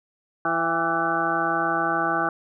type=harmonic tone with a mistuned harmonic; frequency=166.6 Hz; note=E3; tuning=19 cents sharp; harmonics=1 / 2 / 3 / 4 / 5 / 7 / 8 / 9; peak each=-37 / -29 / -37 / -29 / -27 / -27 / -30 / -27 dBFS; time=0.45-2.29 s; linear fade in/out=2 ms; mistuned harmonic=5; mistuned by=-44 cents; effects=none